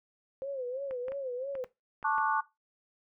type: tone with vibrato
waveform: sine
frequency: 523 Hz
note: C5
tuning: 1 cent flat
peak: -33 dBFS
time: 0.42-1.64 s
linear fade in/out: 0 ms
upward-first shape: sine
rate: 3 Hz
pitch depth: 120 cents each way
type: clicks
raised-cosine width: 0.5 ms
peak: -31 dBFS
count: 7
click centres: 0.91 / 1.083 / 1.12 / 1.553 / 1.644 / 2.028 / 2.182 s
type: chord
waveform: sine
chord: D major seventh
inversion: second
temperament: just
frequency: 881 / 1101.2 / 1174.7 / 1468.3 Hz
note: A5 / C#6 / D6 / F#6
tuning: +2 / -12 / 0 / -14 cents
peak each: -30 / -33 / -33 / -33 dBFS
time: 2.04-2.41 s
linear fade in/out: 10 ms
effects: noise-tail reverb RT60 0.2 s tail -17 dB re dry